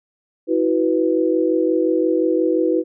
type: chord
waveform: sine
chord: E suspended second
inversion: none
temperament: equal with one note detuned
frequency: 324.3 / 370 / 493.9 Hz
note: E4 / F#4 / B4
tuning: -28 / 0 / 0 cents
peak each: -18 / -20 / -20 dBFS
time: 0.47-2.84 s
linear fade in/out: 50 ms
effects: none